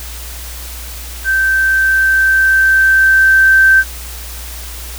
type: tone with level ramp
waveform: sine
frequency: 1556 Hz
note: G6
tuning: 13 cents flat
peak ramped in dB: -10 to -4 dBFS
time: 1.24-3.84 s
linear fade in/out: 50 ms
effects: added 60 Hz sine -27 dBFS peak until 4.98 s + white hiss -30 dBFS RMS until 4.98 s